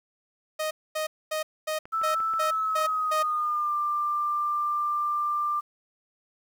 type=tone bursts; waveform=sawtooth; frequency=622.3 Hz; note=D#5; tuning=in tune; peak=-23 dBFS; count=8; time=0.59-3.23 s; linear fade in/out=10 ms; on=120 ms; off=240 ms
type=clicks; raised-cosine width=0.5 ms; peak=-28 dBFS; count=4; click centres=1.855 / 2.016 / 2.203 / 2.337 s
type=tone with pitch glide; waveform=sine; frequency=1318.5 to 1188.3 Hz; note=E6 to D6; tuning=0 to +20 cents; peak=-24 dBFS; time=1.92-5.61 s; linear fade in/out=20 ms; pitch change=-180 cents; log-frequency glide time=2.4-3.74 s
effects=9-bit